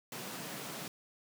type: high-pass noise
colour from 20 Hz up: pink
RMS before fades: -43 dBFS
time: 0.12-0.88 s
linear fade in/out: 2 ms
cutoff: 130 Hz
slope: 48 dB/octave
effects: none